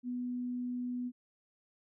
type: tone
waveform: sine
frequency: 246.9 Hz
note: B3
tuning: in tune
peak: -34 dBFS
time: 0.03-1.12 s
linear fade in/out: 50 ms
effects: none